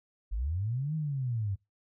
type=linear two-way sweep; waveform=sine; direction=up then down; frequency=43.65 to 159.6 to 93.6 Hz; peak=-29 dBFS; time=0.31-1.56 s; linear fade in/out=20 ms; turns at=0.95 s; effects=noise-tail reverb RT60 0.2 s tail -21 dB re dry